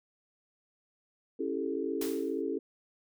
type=chord; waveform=sine; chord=A dominant seventh; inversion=first; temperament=just; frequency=275 / 330 / 396 / 440 Hz; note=C#4 / E4 / G4 / A4; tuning=-14 / +2 / +18 / 0 cents; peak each=-36 dBFS; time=1.39-2.59 s; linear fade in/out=10 ms
type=noise with exponential decay; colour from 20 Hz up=white; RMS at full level=-37 dBFS; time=2.01-2.42 s; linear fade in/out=5 ms; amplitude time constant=88 ms
effects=none